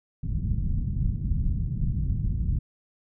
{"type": "low-pass noise", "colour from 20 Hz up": "pink", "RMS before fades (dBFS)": -26, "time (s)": [0.23, 2.59], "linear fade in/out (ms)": 5, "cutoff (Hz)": 170, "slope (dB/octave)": 24, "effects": []}